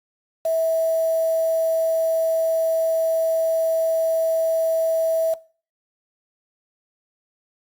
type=tone with quantisation; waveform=sine; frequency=651 Hz; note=E5; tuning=22 cents flat; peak=-18 dBFS; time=0.45-5.34 s; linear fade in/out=5 ms; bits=6; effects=noise-tail reverb RT60 0.4 s tail -20 dB re dry + Opus 48 kbps